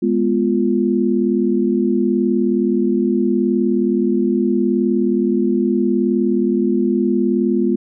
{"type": "chord", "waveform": "sine", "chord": "F diminished", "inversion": "first", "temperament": "equal", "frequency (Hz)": [207.7, 246.9, 349.2], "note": ["Ab3", "Cb4", "F4"], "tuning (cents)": [0, 0, 0], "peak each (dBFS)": -18, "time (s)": [0.02, 7.76], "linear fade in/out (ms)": 10, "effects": []}